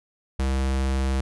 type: tone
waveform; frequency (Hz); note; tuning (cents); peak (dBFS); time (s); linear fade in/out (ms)
square; 66.4; C2; +26; -22; 0.39-1.21; 5
effects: resampled to 24000 Hz